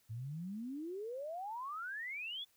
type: exponential sweep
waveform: sine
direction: up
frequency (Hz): 105.8 to 3522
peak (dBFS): -40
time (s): 0.09-2.45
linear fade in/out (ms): 20
effects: white hiss -72 dBFS RMS until 2.56 s